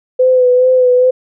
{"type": "tone with vibrato", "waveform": "sine", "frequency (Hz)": 505, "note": "B4", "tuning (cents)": 39, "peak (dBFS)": -6, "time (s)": [0.19, 1.11], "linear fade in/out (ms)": 10, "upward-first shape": "sine", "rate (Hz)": 2.4, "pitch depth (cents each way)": 30, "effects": []}